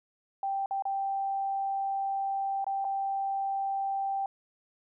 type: tone with dropouts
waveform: sine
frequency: 784 Hz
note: G5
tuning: in tune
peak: -28 dBFS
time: 0.43-4.26 s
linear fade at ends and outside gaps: 2 ms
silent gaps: 0.66-0.709 / 0.823-0.853 / 2.644-2.666 / 2.845-2.849 s
effects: none